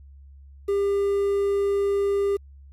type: tone with quantisation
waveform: triangle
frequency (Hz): 400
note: G4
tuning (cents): +35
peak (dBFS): -18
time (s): 0.68-2.37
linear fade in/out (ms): 10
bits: 8
effects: added 69 Hz sine -44 dBFS peak until 2.72 s + resampled to 32000 Hz